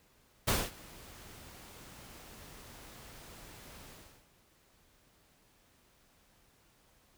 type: noise with ADSR envelope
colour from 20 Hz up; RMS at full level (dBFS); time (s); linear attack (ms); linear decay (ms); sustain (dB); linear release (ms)
pink; -28; 0.47-4.27; 15; 220; -24; 370
effects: pink hiss -67 dBFS RMS until 7.17 s